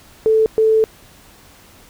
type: tone bursts at uneven times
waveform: sine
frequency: 440 Hz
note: A4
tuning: in tune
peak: -10 dBFS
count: 2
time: 0.26-0.46 / 0.58-0.84 s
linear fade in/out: 0 ms
effects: pink hiss -46 dBFS RMS until 1.89 s